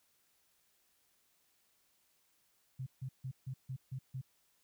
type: tone bursts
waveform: sine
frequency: 130.81 Hz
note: C3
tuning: in tune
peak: -38 dBFS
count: 7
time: 2.79-4.215 s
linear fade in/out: 10 ms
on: 75 ms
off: 150 ms
effects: white hiss -74 dBFS RMS until 4.63 s